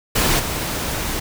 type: noise with level steps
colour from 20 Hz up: pink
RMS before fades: -17 / -24 dBFS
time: 0.15-1.2 s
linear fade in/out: 10 ms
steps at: 0.39 s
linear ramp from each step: 10 ms
effects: none